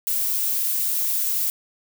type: noise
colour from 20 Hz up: violet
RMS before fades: -23 dBFS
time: 0.07-1.5 s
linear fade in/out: 0 ms
effects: none